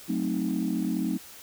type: chord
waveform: sine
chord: F# diminished seventh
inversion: none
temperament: equal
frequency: 185 / 220 / 261.6 / 311.1 Hz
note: F#3 / A3 / C4 / Eb4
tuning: 0 / 0 / 0 / 0 cents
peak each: -30 dBFS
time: 0.08-1.18 s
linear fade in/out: 20 ms
effects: tanh soft clip ceiling -18 dBFS + white hiss -47 dBFS RMS until 1.42 s